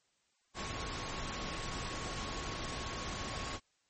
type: tone in noise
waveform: sine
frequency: 1100 Hz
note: C#6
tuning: 14 cents flat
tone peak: -47 dBFS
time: 0.54-3.6 s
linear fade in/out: 50 ms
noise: pink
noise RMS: -40 dBFS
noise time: 0.54-3.6 s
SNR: -10 dB
effects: white hiss -75 dBFS RMS until 3.89 s + MP3 32 kbps